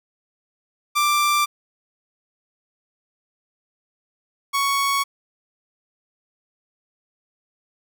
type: tone pair in turn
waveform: sawtooth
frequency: 1179 / 1112.6 Hz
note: D6 / C#6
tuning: +6 / +6 cents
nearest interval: minor second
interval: 100 cents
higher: first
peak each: -13 / -15 dBFS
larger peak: first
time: 0.95-1.46 / 4.53-5.04 s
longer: neither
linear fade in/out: 20 ms
effects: none